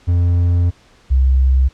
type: tone pair in turn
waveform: triangle / sine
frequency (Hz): 87.31 / 65.41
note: F2 / C2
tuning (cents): 0 / 0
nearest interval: perfect fourth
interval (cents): 500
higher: first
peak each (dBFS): -9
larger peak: neither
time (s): 0.07-0.71 / 1.1-1.69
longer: first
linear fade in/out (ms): 20
effects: pink hiss -50 dBFS RMS until 1.73 s + low-pass 6000 Hz 12 dB/octave